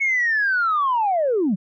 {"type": "linear sweep", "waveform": "sine", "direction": "down", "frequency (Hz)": [2217, 164.81], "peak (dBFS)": -16, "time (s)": [0, 1.56], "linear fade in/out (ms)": 20, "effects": ["tanh soft clip ceiling -13 dBFS"]}